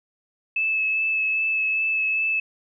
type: tone with vibrato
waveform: sine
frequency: 2609 Hz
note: E7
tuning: 18 cents flat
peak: -20 dBFS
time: 0.56-2.4 s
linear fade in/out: 5 ms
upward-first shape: sine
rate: 2.5 Hz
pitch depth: 13 cents each way
effects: none